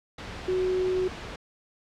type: tone in noise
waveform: sine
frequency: 370 Hz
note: F#4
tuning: in tune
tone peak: -23 dBFS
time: 0.48-1.08 s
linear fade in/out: 5 ms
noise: pink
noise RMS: -38 dBFS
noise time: 0.18-1.36 s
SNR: +12 dB
effects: low-pass 4000 Hz 12 dB/octave